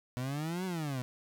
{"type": "exponential two-way sweep", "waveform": "30% pulse", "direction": "up then down", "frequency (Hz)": [122, 190.7, 122], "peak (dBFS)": -31, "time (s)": [0.17, 1.02], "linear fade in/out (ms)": 0, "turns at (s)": 0.65, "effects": []}